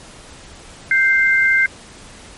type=tone pair together; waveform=sine; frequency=1568 / 2093 Hz; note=G6 / C7; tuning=0 / 0 cents; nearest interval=perfect fourth; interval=500 cents; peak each=-14 dBFS; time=0.91-1.66 s; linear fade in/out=2 ms; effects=pink hiss -40 dBFS RMS until 2.37 s + MP3 48 kbps